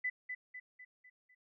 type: tone with echo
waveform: sine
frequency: 2000 Hz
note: B6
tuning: 21 cents sharp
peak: -32 dBFS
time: 0.04-0.1 s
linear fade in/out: 10 ms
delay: 250 ms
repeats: 5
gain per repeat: -6 dB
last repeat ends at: 1.35 s
effects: none